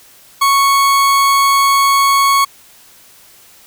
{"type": "tone", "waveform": "40% pulse", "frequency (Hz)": 1107, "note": "C#6", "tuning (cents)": -3, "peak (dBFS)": -8, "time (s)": [0.41, 2.45], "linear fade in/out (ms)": 10, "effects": ["white hiss -44 dBFS RMS until 3.66 s"]}